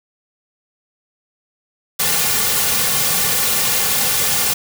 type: noise with comb filter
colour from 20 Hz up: white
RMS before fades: -17 dBFS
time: 1.99-4.54 s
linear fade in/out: 10 ms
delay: 3.1 ms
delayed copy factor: -0.8
effects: none